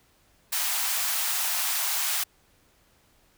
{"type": "high-pass noise", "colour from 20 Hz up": "white", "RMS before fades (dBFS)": -27, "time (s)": [0.52, 2.24], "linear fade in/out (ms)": 10, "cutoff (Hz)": 670, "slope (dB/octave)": 48, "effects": ["pink hiss -63 dBFS RMS until 3.37 s"]}